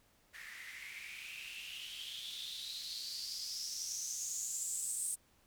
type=noise with band-pass filter sweep; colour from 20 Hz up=blue; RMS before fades=-43 dBFS; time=0.33-5.16 s; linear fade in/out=20 ms; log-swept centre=1800 to 8800 Hz; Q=7.1; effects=pink hiss -70 dBFS RMS until 5.46 s